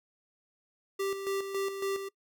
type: tone with tremolo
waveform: square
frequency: 392 Hz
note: G4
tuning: in tune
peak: -30 dBFS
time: 0.99-2.09 s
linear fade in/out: 10 ms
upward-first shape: square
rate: 3.6 Hz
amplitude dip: 55%
effects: noise-tail reverb RT60 0.1 s tail -22 dB re dry